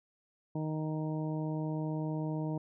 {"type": "harmonic tone", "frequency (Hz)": 155.56, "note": "D#3", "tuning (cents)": 0, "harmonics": [1, 2, 3, 4, 5, 6], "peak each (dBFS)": [-34, -37, -45, -44, -51, -47], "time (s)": [0.55, 2.58], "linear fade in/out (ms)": 5, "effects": []}